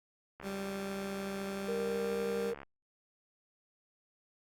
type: click train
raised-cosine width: 0.5 ms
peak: -31 dBFS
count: 157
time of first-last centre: 0.4-2.632 s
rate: 69.9 Hz
type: tone with pitch glide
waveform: 20% pulse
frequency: 196 to 197.93 Hz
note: G3 to G3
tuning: 0 to +17 cents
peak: -32 dBFS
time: 0.42-2.54 s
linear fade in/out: 50 ms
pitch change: +17 cents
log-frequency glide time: 1.47-2.11 s
type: tone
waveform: sine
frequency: 466.2 Hz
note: A#4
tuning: in tune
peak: -33 dBFS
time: 1.68-2.54 s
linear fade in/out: 5 ms
effects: Opus 48 kbps